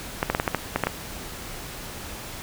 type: clicks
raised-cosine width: 0.5 ms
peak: -6 dBFS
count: 9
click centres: 0.229 / 0.3 / 0.349 / 0.399 / 0.478 / 0.547 / 0.76 / 0.837 / 0.87 s
effects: pink hiss -37 dBFS RMS until 2.42 s